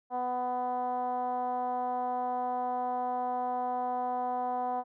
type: tone with low-pass filter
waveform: 10% pulse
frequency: 249.2 Hz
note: B3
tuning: 16 cents sharp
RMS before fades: -32 dBFS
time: 0.1-4.84 s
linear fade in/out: 50 ms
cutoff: 830 Hz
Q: 8.8
effects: none